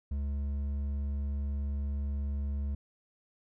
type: tone with hard clipping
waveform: triangle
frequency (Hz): 70.8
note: C#2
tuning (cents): +37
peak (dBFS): -32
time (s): 0.11-2.75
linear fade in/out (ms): 5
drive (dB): 9
effects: none